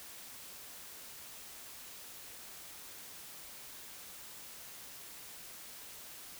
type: silence
effects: white hiss -50 dBFS RMS until 6.39 s